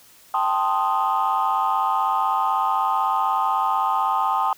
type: chord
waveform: sine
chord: A half-diminished seventh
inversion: third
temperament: equal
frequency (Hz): 784 / 880 / 1046.5 / 1244.5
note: G5 / A5 / C6 / Eb6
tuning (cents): 0 / 0 / 0 / 0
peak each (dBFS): -23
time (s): 0.34-4.53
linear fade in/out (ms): 2
effects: tanh soft clip ceiling -12 dBFS + white hiss -51 dBFS RMS until 4.57 s